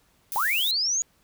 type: noise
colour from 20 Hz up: violet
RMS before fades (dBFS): -31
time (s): 0.32-0.71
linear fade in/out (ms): 0
type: linear sweep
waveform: sine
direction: up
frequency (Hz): 784 to 6860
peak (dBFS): -22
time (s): 0.36-1.02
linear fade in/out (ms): 0
effects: pink hiss -64 dBFS RMS until 1.23 s